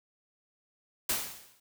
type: noise with exponential decay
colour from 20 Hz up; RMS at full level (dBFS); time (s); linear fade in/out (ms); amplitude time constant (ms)
white; -27; 1.09-1.6; 5; 110
effects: none